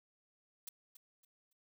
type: noise with echo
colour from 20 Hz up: blue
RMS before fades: -45 dBFS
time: 0.67-0.69 s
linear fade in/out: 5 ms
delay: 280 ms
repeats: 3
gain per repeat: -11 dB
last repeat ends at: 1.53 s
effects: none